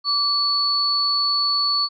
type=tone pair together; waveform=sine; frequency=1158 / 4436 Hz; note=D6 / C#8; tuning=-25 / 0 cents; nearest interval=octave + major seventh; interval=2325 cents; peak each=-25 / -18 dBFS; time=0.04-1.89 s; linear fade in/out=50 ms; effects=none